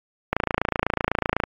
click train, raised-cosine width 0.5 ms, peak -5 dBFS, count 32, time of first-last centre 0.33-1.437 s, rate 28 Hz, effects AAC 64 kbps

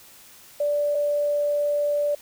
sine tone pair in turn, 584 / 584 Hz, D5 / D5, -10 / -10 cents, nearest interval unison, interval 0 cents, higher neither, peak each -20 dBFS, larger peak neither, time 0.6-0.95 / 0.95-2.15 s, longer second, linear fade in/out 5 ms, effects white hiss -49 dBFS RMS until 2.21 s

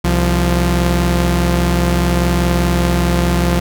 sawtooth tone pair together, 64.91 / 174.1 Hz, C2 / F3, -13 / -5 cents, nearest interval octave + perfect fourth, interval 1708 cents, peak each -11 dBFS, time 0.04-3.6 s, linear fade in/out 10 ms, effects none

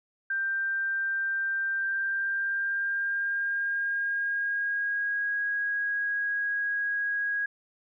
sine tone with pitch glide, 1575 to 1647.6 Hz, G6 to G#6, +8 to -14 cents, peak -26 dBFS, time 0.3-7.46 s, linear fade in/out 5 ms, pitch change +78 cents, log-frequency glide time 1.74-5.36 s, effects none

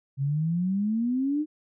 sine exponential sweep, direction up, 133.5 to 311.1 Hz, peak -23 dBFS, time 0.17-1.46 s, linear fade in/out 50 ms, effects none

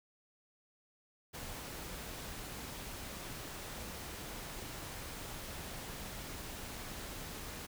pink noise, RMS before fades -45 dBFS, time 1.33-7.67 s, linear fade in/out 20 ms, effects none

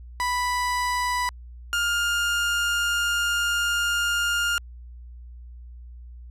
30% pulse tone pair in turn, 987.8 / 1410.3 Hz, B5 / F6, 0 / +17 cents, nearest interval tritone, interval 617 cents, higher second, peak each -20 / -19 dBFS, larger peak second, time 0.2-1.29 / 1.73-4.58 s, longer second, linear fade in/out 0 ms, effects added 60 Hz sine -39 dBFS peak until 6.3 s + low-pass 11000 Hz 12 dB/octave

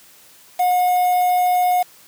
triangle tone with quantisation, 723 Hz, F#5, 40 cents flat, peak -12 dBFS, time 0.59-1.83 s, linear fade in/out 10 ms, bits 5, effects white hiss -48 dBFS RMS until 2.07 s + high-pass 100 Hz 12 dB/octave

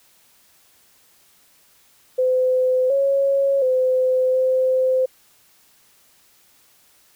sine tone with pitch steps, 511 / 551 / 513 / 517 Hz, C5 / C#5 / C5 / C5, -41 / -11 / -34 / -21 cents, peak -15 dBFS, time 2.18-5.06 s, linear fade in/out 10 ms, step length 720 ms, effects white hiss -56 dBFS RMS until 7.15 s

